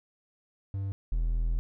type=tone pair in turn; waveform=triangle; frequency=98 / 41.2 Hz; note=G2 / E1; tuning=0 / 0 cents; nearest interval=octave + minor third; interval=1500 cents; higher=first; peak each=-28 / -23 dBFS; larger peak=second; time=0.74-0.92 / 1.12-1.59 s; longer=second; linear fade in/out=0 ms; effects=none